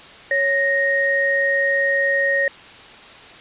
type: tone pair together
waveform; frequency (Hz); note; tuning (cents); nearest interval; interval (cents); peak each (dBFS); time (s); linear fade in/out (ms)
sine; 553.4 / 1864.7; C#5 / A#6; -3 / 0; octave + major sixth; 2103; -21 / -17; 0.31-2.48; 2
effects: white hiss -41 dBFS RMS until 3.4 s + resampled to 8000 Hz